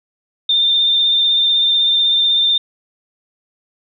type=tone with vibrato; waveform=sine; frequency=3600 Hz; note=A7; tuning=39 cents sharp; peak=-11 dBFS; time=0.49-2.58 s; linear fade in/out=5 ms; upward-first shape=sine; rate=16 Hz; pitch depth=21 cents each way; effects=none